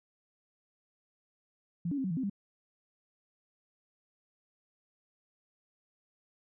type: tone with pitch steps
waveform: sine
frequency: 171.2 / 284.6 / 266.1 / 187.7 / 164 / 262.5 / 199.4 Hz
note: F3 / C#4 / C4 / F#3 / E3 / C4 / G3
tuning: -34 / +46 / +29 / +25 / -9 / +6 / +30 cents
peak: -30 dBFS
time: 1.85-2.298 s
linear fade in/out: 5 ms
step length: 64 ms
effects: none